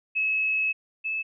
sine tone pair in turn, 2581 / 2609 Hz, E7 / E7, -37 / -18 cents, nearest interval unison, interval 19 cents, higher second, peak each -22 / -26 dBFS, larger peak first, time 0.15-0.73 / 1.04-1.23 s, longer first, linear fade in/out 20 ms, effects none

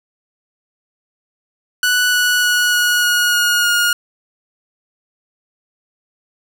sawtooth tone with pitch steps, 1480 / 1471.5 / 1463 / 1454.6 / 1446.2 / 1437.9 / 1429.6 Hz, F#6 / F#6 / F#6 / F#6 / F#6 / F#6 / F6, 0 / -10 / -20 / -30 / -40 / -50 / +40 cents, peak -9 dBFS, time 1.83-3.93 s, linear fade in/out 2 ms, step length 300 ms, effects none

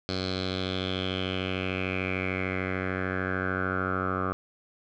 10% pulse tone with low-pass filter sweep, 93.4 Hz, F#2, 17 cents sharp, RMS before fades -30 dBFS, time 0.09-4.33 s, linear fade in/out 0 ms, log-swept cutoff 4400 to 1200 Hz, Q 5.9, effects none

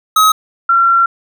square / sine tone pair in turn, 1273 / 1365.2 Hz, D#6 / F6, +39 / -40 cents, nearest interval minor second, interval 121 cents, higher second, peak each -7 dBFS, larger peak neither, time 0.16-0.32 / 0.69-1.06 s, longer second, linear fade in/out 5 ms, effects none

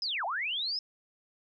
sine linear two-way sweep, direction down then up, 5250 to 640 to 5250 Hz, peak -30 dBFS, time 0.02-0.79 s, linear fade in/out 2 ms, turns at 0.25 s, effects none

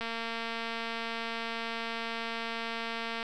click train, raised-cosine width 0.3 ms, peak -20 dBFS, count 738, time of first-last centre 0.01-3.228 s, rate 229 Hz, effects none

